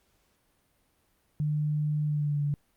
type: tone with pitch glide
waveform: sine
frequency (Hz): 150 to 144.97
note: D3 to D3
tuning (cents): +37 to -22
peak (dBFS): -25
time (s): 1.4-2.54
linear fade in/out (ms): 0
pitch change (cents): -59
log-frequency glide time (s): 2.06-2.42
effects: pink hiss -70 dBFS RMS until 2.76 s + Opus 48 kbps

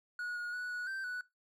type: tone with pitch steps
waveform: triangle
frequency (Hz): 1456 / 1442 / 1474 / 1465 / 1560 / 1480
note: F#6 / F#6 / F#6 / F#6 / G6 / F#6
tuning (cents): -28 / -45 / -7 / -18 / -9 / 0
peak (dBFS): -35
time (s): 0.19-1.21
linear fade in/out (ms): 2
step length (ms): 170
effects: noise-tail reverb RT60 0.2 s tail -19 dB re dry

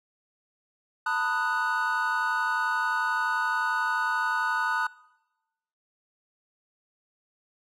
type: chord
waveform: triangle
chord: B dominant seventh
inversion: third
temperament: equal with one note detuned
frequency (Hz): 896.4 / 987.8 / 1244.5 / 1480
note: A5 / B5 / D#6 / F#6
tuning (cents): +32 / 0 / 0 / 0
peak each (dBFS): -29 / -31 / -29 / -26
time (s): 1.06-4.87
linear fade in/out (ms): 5
effects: noise-tail reverb RT60 1.0 s tail -22 dB re dry

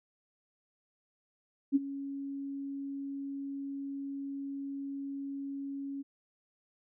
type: tone with ADSR envelope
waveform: sine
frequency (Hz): 277.2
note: C#4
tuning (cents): 0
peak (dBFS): -20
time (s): 1.72-6.03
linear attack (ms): 36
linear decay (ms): 26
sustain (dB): -16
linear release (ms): 21
effects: none

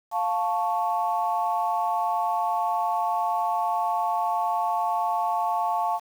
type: chord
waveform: sine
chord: F augmented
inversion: none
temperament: equal with one note detuned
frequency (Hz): 701.7 / 880 / 1108.7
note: F5 / A5 / C#6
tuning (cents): +8 / 0 / 0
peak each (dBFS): -26 / -25 / -29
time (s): 0.11-6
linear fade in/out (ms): 50
effects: tanh soft clip ceiling -13 dBFS + 8-bit

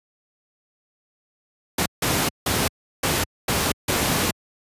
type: noise bursts at uneven times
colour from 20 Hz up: pink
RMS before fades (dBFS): -21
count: 6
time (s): 1.78-1.86 / 2.02-2.29 / 2.46-2.68 / 3.03-3.24 / 3.48-3.72 / 3.88-4.31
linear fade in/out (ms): 5
effects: high-pass 80 Hz 12 dB/octave + resampled to 32000 Hz

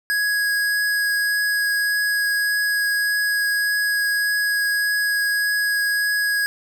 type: tone with vibrato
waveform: square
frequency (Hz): 1661.2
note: G#6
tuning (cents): 0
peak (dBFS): -19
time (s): 0.1-6.46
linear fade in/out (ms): 0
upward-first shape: triangle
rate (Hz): 1.7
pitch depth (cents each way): 8
effects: none

